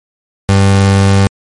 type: tone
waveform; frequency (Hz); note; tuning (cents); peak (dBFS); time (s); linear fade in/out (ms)
30% pulse; 98; G2; 0; -3; 0.49-1.27; 0
effects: MP3 48 kbps